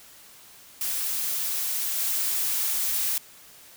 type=noise with level steps; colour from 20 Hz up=blue; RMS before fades=-28 / -26 dBFS; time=0.81-3.18 s; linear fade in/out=2 ms; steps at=1.97 s; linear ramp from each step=20 ms; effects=white hiss -50 dBFS RMS until 3.76 s